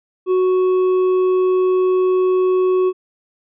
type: tone with hard clipping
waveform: triangle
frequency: 370 Hz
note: F#4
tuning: in tune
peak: -14 dBFS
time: 0.26-2.93 s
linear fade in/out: 50 ms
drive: 8 dB
effects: resampled to 8000 Hz